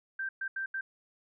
sine tone bursts at uneven times, 1568 Hz, G6, in tune, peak -32 dBFS, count 4, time 0.19-0.29 / 0.41-0.48 / 0.56-0.66 / 0.74-0.81 s, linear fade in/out 5 ms, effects none

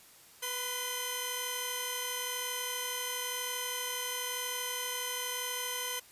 10% pulse tone cluster, 493.8 / 1020 / 3101 Hz, B4 / C6 / G7, 0 / -44 / -19 cents, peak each -31 / -32 / -28 dBFS, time 0.42-6 s, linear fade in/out 10 ms, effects white hiss -57 dBFS RMS until 6.11 s + resampled to 32000 Hz

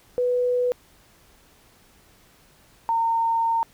sine tone pair in turn, 493.9 / 914.8 Hz, B4 / A#5, 0 / -33 cents, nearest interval major seventh, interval 1067 cents, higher second, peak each -19 dBFS, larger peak neither, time 0.18-0.72 / 2.89-3.63 s, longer second, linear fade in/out 0 ms, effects pink hiss -56 dBFS RMS until 3.73 s

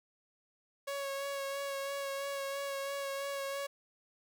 sawtooth tone with vibrato, 554.4 Hz, C#5, in tune, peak -32 dBFS, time 0.87-3.67 s, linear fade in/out 10 ms, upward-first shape sine, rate 3 Hz, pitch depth 19 cents each way, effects none

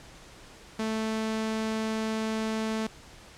sawtooth tone, 220 Hz, A3, in tune, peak -24 dBFS, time 0.79-2.87 s, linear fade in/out 5 ms, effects pink hiss -50 dBFS RMS until 3.37 s + low-pass 8000 Hz 12 dB/octave

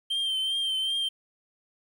triangle tone with vibrato, 3141 Hz, G7, 3 cents sharp, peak -24 dBFS, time 0.1-1.09 s, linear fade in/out 10 ms, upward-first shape triangle, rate 2.6 Hz, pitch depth 42 cents each way, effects 10-bit

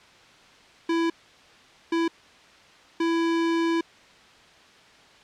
square tone bursts at uneven times, 332.4 Hz, E4, 15 cents sharp, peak -22 dBFS, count 3, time 0.89-1.1 / 1.92-2.08 / 3-3.81 s, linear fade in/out 5 ms, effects white hiss -52 dBFS RMS until 5.23 s + low-pass 4000 Hz 12 dB/octave

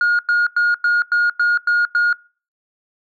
sine tone bursts, 1431 Hz, F6, 42 cents sharp, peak -10 dBFS, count 8, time 0.01-2.129 s, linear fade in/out 2 ms, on 180 ms, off 97 ms, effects noise-tail reverb RT60 0.4 s tail -26 dB re dry + tanh soft clip ceiling -11 dBFS

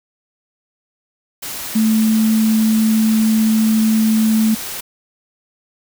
sine tone in noise, 220 Hz, A3, in tune, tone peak -11 dBFS, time 1.75-4.55 s, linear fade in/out 10 ms, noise white, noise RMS -27 dBFS, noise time 1.42-4.81 s, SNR +13 dB, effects none

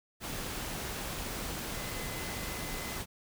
sine tone in noise, 2035 Hz, C7, 49 cents flat, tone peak -47 dBFS, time 1.73-3.01 s, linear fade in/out 50 ms, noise pink, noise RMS -38 dBFS, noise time 0.2-3.06 s, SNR -12 dB, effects none

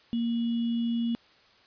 sine tone with sample-and-hold, 233.1 Hz, A#3, in tune, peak -25 dBFS, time 0.13-1.15 s, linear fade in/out 0 ms, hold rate 3150 Hz, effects white hiss -59 dBFS RMS until 1.66 s + resampled to 11025 Hz

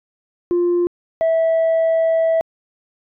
sine tone pair in turn, 350 / 653.3 Hz, F4 / E5, +4 / -16 cents, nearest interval major seventh, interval 1080 cents, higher second, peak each -12 / -11 dBFS, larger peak second, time 0.51-0.87 / 1.21-2.41 s, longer second, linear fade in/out 0 ms, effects tanh soft clip ceiling -12 dBFS

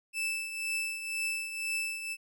40% pulse tone with tremolo, 2637 Hz, E7, in tune, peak -28 dBFS, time 0.13-2.17 s, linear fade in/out 50 ms, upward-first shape triangle, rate 2 Hz, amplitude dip 65%, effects none

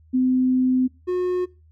sine / triangle tone pair in turn, 256 / 362 Hz, C4 / F#4, -38 / -38 cents, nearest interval tritone, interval 600 cents, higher second, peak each -16 / -18 dBFS, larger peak first, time 0.13-0.88 / 1.07-1.46 s, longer first, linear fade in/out 20 ms, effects noise-tail reverb RT60 0.3 s tail -22 dB re dry + added 79 Hz sine -50 dBFS peak until 1.71 s

